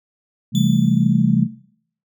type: chord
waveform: sine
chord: A minor seventh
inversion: first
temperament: just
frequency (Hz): 132 / 165 / 198 / 220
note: C3 / E3 / G3 / A3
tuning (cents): +16 / +2 / +18 / 0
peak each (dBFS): -19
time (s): 0.52-1.48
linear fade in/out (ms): 50
type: tone with exponential decay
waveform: 30% pulse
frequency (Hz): 3471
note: A7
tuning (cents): -24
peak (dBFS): -23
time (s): 0.55-1.43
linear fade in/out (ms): 1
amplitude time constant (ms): 190
effects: noise-tail reverb RT60 0.6 s tail -18 dB re dry